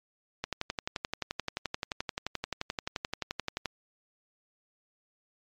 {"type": "click train", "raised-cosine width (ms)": 0.2, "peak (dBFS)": -14, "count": 38, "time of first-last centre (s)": [0.44, 3.657], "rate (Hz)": 11.5, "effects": ["low-pass 7000 Hz 12 dB/octave", "MP3 96 kbps"]}